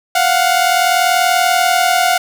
sawtooth tone pair together, 698.5 / 738.8 Hz, F5 / F#5, 0 / -3 cents, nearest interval minor second, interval 97 cents, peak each -10 dBFS, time 0.15-2.18 s, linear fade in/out 5 ms, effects none

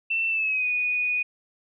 sine tone with pitch glide, 2681 to 2473 Hz, E7 to D#7, +29 to -11 cents, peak -22 dBFS, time 0.1-1.23 s, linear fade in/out 10 ms, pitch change -140 cents, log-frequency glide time 0.29-0.68 s, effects none

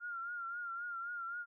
sine tone with vibrato, 1396.9 Hz, F6, in tune, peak -39 dBFS, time 0-1.46 s, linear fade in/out 50 ms, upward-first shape triangle, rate 3.8 Hz, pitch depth 66 cents each way, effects none

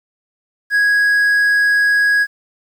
triangle tone, 1658 Hz, G#6, 3 cents flat, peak -9 dBFS, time 0.7-2.27 s, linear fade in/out 50 ms, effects 8-bit

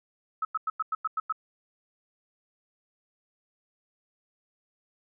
sine tone bursts, 1290 Hz, E6, 38 cents flat, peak -25 dBFS, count 8, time 0.42-1.325 s, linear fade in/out 5 ms, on 30 ms, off 95 ms, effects none

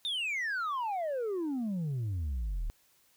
sine exponential sweep, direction down, 3713 to 35.21 Hz, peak -28 dBFS, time 0.05-2.7 s, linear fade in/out 0 ms, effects tanh soft clip ceiling -30 dBFS + white hiss -67 dBFS RMS until 3.16 s

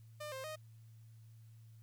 sawtooth tone with pitch steps, 600 / 528 / 621 Hz, D5 / C5 / D#5, +37 / +16 / -3 cents, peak -39 dBFS, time 0.2-0.56 s, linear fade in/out 10 ms, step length 120 ms, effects added 112 Hz sine -55 dBFS peak until 1.82 s + white hiss -75 dBFS RMS until 1.82 s

